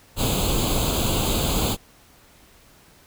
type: noise with comb filter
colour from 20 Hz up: pink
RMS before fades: -22 dBFS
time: 0.16-1.77 s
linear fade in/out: 50 ms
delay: 0.27 ms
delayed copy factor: +0.85
effects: pink hiss -53 dBFS RMS until 3.06 s